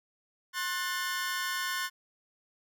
sawtooth chord, F# diminished, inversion second, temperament just, 1065.6 / 1480 / 1776 Hz, C6 / F#6 / A6, +31 / 0 / +16 cents, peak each -32 dBFS, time 0.53-1.9 s, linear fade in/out 50 ms, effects none

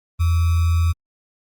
sine tone with sample-and-hold, 83.9 Hz, E2, 31 cents sharp, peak -14 dBFS, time 0.19-0.93 s, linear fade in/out 20 ms, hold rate 1225 Hz, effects Opus 24 kbps

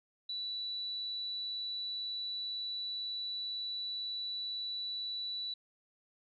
sine tone, 3951 Hz, B7, in tune, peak -36 dBFS, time 0.29-5.54 s, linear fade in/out 5 ms, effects none

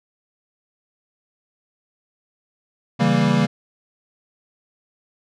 square chord, C# diminished seventh, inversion none, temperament equal with one note detuned, 139.56 / 164.81 / 196 / 233.1 Hz, C#3 / E3 / G3 / Bb3, +12 / 0 / 0 / 0 cents, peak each -22 / -22 / -21 / -21 dBFS, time 2.99-3.47 s, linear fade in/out 20 ms, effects low-pass 5000 Hz 12 dB/octave

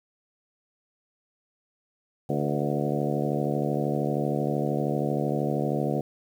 harmonic tone with a mistuned harmonic, 72.9 Hz, D2, 12 cents flat, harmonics 2 / 3 / 4 / 5 / 6 / 7 / 8 / 9 / 10, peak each -29 / -31 / -32 / -33 / -34 / -34 / -35 / -36 / -36 dBFS, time 2.29-6.01 s, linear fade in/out 5 ms, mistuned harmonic 7, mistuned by -33 cents, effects 9-bit

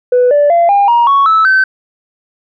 sine tone with pitch steps, 495.4 / 582.4 / 684.6 / 804.8 / 946.1 / 1112.1 / 1307.4 / 1536.9 Hz, B4 / D5 / F5 / G5 / A#5 / C#6 / E6 / G6, +5 / -15 / -35 / +45 / +25 / +5 / -15 / -35 cents, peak -4 dBFS, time 0.12-1.64 s, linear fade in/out 5 ms, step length 190 ms, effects tanh soft clip ceiling -3 dBFS

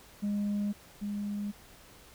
sine tone pair in turn, 204.9 / 204.9 Hz, G#3 / G#3, -23 / -23 cents, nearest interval unison, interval 0 cents, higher neither, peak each -26 / -31 dBFS, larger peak first, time 0.22-0.73 / 1.01-1.52 s, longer neither, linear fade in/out 20 ms, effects tanh soft clip ceiling -27 dBFS + pink hiss -55 dBFS RMS until 2.14 s

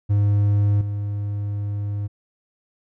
triangle tone with level steps, 102.3 Hz, G#2, 26 cents flat, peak -13 / -21 dBFS, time 0.09-2.08 s, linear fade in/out 20 ms, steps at 0.81 s, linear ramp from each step 2 ms, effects none

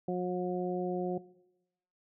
harmonic tone, 180.4 Hz, F#3, 44 cents flat, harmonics 1 / 2 / 3 / 4, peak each -34 / -34 / -38 / -39 dBFS, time 0.08-1.18 s, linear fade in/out 5 ms, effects noise-tail reverb RT60 0.9 s tail -20 dB re dry

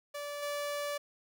sawtooth tone with level steps, 580 Hz, D5, 22 cents flat, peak -34 / -30 dBFS, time 0.14-0.98 s, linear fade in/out 10 ms, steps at 0.42 s, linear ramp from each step 10 ms, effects none

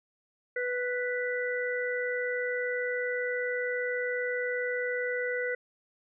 harmonic tone, 493.9 Hz, B4, in tune, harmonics 1 / 3 / 4, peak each -31 / -35 / -34 dBFS, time 0.56-5.55 s, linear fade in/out 5 ms, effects none

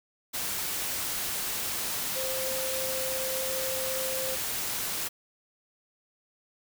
sine tone in noise, 524 Hz, C5, 2 cents sharp, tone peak -33 dBFS, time 2.15-4.36 s, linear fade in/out 20 ms, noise white, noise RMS -32 dBFS, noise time 0.33-5.09 s, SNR -4 dB, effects none

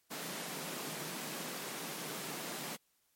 pink high-pass noise, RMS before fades -42 dBFS, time 0.1-2.77 s, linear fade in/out 20 ms, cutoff 140 Hz, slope 96 dB/octave, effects white hiss -75 dBFS RMS until 3.15 s + MP3 64 kbps

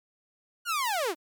sawtooth linear sweep, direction down, 1467 to 280.8 Hz, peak -23 dBFS, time 0.65-1.15 s, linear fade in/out 50 ms
violet noise with exponential decay, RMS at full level -40 dBFS, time 0.85-1.16 s, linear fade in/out 2 ms, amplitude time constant 66 ms
effects none

